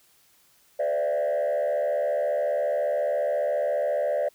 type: tone with frequency modulation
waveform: sine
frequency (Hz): 587.3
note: D5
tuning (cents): 0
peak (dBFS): -20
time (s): 0.79-4.29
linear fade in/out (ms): 10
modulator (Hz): 74.5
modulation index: 1
effects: tanh soft clip ceiling -21 dBFS + white hiss -61 dBFS RMS until 4.34 s